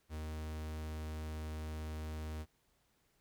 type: tone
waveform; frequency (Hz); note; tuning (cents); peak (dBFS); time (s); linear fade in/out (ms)
45% pulse; 77.78; D#2; 0; -40; 0.09-2.46; 50
effects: pink hiss -75 dBFS RMS until 3.2 s